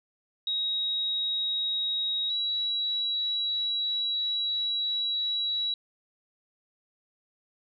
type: tone pair in turn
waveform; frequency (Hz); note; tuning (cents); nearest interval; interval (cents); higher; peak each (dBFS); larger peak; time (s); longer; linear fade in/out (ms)
sine; 3797 / 3899; A#7 / B7; +31 / -23; unison; 46; second; -26; neither; 0.47-2.3 / 2.3-5.74; second; 2
effects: none